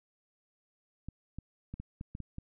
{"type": "clicks", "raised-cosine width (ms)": 5, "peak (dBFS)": -28, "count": 8, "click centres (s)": [1.086, 1.386, 1.74, 1.8, 2.011, 2.151, 2.203, 2.384], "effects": []}